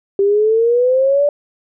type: exponential sweep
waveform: sine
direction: up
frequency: 392 to 587.3 Hz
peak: -10 dBFS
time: 0.19-1.29 s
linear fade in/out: 2 ms
effects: none